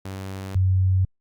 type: tone pair in turn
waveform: sawtooth / sine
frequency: 96 / 93.7 Hz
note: G2 / F#2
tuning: -36 / +22 cents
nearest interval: unison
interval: 42 cents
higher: first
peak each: -27 / -16 dBFS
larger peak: second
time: 0.05-0.55 / 0.55-1.05 s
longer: neither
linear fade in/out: 5 ms
effects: Opus 48 kbps